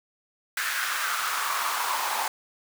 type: noise with high-pass filter sweep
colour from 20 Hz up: pink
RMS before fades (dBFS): -28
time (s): 0.57-2.28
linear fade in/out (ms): 2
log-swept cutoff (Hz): 1600 to 860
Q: 3.6
effects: none